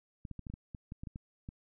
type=clicks; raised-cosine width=5 ms; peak=-30 dBFS; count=12; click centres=0.252 / 0.313 / 0.393 / 0.468 / 0.5 / 0.539 / 0.748 / 0.921 / 1.035 / 1.072 / 1.159 / 1.489 s; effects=none